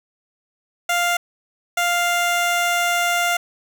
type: tone pair in turn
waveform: 15% pulse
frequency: 698.5 / 698.5 Hz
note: F5 / F5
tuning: 0 / 0 cents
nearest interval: unison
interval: 0 cents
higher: neither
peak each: -11 dBFS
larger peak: neither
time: 0.89-1.17 / 1.77-3.37 s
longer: second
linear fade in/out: 5 ms
effects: none